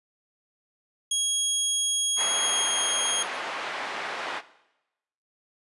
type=tone with pitch glide; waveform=15% pulse; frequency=3300 to 3251 Hz; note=G#7 to G#7; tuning=-12 to -38 cents; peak=-16 dBFS; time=1.11-3.23 s; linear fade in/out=5 ms; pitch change=-26 cents; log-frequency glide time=2.15-2.71 s
type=band-pass noise; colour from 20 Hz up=pink; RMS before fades=-33 dBFS; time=2.16-4.42 s; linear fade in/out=50 ms; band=730 to 2500 Hz; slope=12 dB/octave
effects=noise-tail reverb RT60 0.9 s tail -17 dB re dry + resampled to 24000 Hz